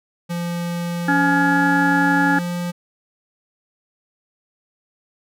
square tone with pitch glide, 172.5 to 175.11 Hz, F3 to F3, -21 to +5 cents, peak -23 dBFS, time 0.29-2.72 s, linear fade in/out 20 ms, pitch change +26 cents, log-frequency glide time 1-1.73 s
harmonic tone, 281.4 Hz, C#4, 26 cents sharp, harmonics 1 / 3 / 5 / 6, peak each -18 / -20 / -23 / -20 dBFS, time 1.08-2.39 s, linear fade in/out 5 ms
effects none

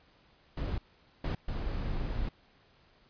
brown noise bursts at uneven times, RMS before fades -33 dBFS, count 3, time 0.57-0.78 / 1.24-1.35 / 1.48-2.29 s, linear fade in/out 5 ms, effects pink hiss -64 dBFS RMS until 3.09 s + resampled to 11025 Hz

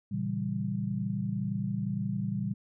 sine chord, A# diminished seventh, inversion none, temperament equal, 116.54 / 138.59 / 164.81 / 196 Hz, A#2 / C#3 / E3 / G3, 0 / 0 / 0 / 0 cents, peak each -35 / -37 / -37 / -32 dBFS, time 0.11-2.54 s, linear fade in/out 10 ms, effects none

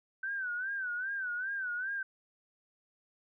sine tone with vibrato, 1523 Hz, F#6, 50 cents sharp, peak -33 dBFS, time 0.23-2.03 s, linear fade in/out 5 ms, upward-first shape sine, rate 2.5 Hz, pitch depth 110 cents each way, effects none

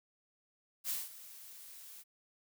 blue noise with ADSR envelope, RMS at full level -35 dBFS, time 0.84-2.04 s, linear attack 55 ms, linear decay 190 ms, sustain -17 dB, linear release 34 ms, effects none

